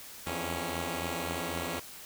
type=tone cluster; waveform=5% pulse; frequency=82.9 / 86.7 / 276.2 Hz; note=E2 / F2 / C#4; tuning=+10 / -12 / -6 cents; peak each=-26 dBFS; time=0.26-1.8 s; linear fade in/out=10 ms; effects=white hiss -47 dBFS RMS until 2.05 s